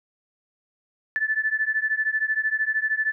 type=beating tone pair; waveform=sine; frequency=1743 / 1756 Hz; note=A6 / A6; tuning=-17 / -4 cents; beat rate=13 Hz; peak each=-24 / -25 dBFS; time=1.16-3.12 s; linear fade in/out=0 ms; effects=none